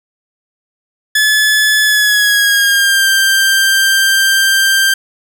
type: tone with pitch glide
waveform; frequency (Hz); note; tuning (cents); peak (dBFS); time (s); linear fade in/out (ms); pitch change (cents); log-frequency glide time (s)
sawtooth; 1720 to 1577.2; A6 to G6; -40 to +10; -5; 1.15-4.94; 5; -150; 1.83-3.08
effects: none